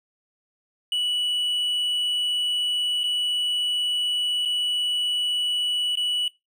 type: tone with dropouts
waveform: triangle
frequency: 2949 Hz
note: F#7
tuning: 6 cents flat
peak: -20 dBFS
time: 0.92-6.28 s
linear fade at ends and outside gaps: 2 ms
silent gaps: 3.034-3.039 / 4.452-4.456 / 5.955-5.972 s
effects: noise-tail reverb RT60 0.2 s tail -20 dB re dry